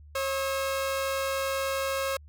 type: tone pair together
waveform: sawtooth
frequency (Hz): 542 / 1289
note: C#5 / E6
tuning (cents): -39 / -39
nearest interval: octave + minor third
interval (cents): 1500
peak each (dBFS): -24 / -32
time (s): 0.15-2.17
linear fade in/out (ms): 5
effects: added 74 Hz sine -47 dBFS peak until 2.28 s